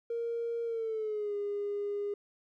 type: tone with pitch glide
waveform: triangle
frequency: 466.2 to 408.2 Hz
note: A#4 to G#4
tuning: 0 to -30 cents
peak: -28 dBFS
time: 0.1-2.14 s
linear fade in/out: 5 ms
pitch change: -230 cents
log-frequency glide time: 0.64-1.35 s
effects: tanh soft clip ceiling -29 dBFS